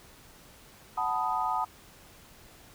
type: chord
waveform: sine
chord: B dominant seventh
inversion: second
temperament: equal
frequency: 740 / 880 / 987.8 / 1244.5 Hz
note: F#5 / A5 / B5 / D#6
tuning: 0 / 0 / 0 / 0 cents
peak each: -33 / -31 / -33 / -32 dBFS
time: 0.97-1.65 s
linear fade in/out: 10 ms
effects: pink hiss -54 dBFS RMS until 2.74 s